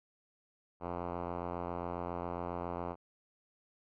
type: tone with low-pass filter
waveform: 5% pulse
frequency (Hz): 87.31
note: F2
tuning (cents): 0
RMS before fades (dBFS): -39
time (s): 0.8-2.96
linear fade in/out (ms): 50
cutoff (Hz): 1100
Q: 1.2
effects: none